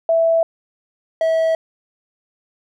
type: tone pair in turn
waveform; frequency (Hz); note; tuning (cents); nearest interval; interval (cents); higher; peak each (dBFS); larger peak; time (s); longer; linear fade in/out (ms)
sine / triangle; 659.3 / 648.7; E5 / E5; 0 / -28; unison; 28; first; -12; neither; 0.09-0.43 / 1.21-1.55; neither; 2
effects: none